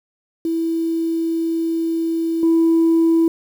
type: tone with level steps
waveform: sine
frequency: 329.4 Hz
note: E4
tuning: 1 cent flat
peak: -17 / -10 dBFS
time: 0.45-3.28 s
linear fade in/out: 2 ms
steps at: 2.43 s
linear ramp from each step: 2 ms
effects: tanh soft clip ceiling -9 dBFS + 7-bit